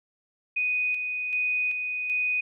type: tone with tremolo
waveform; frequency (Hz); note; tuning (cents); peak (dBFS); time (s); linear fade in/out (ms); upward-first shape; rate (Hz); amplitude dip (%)
sine; 2489; D#7; 0; -23; 0.56-2.41; 10; square; 1.3; 40
effects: none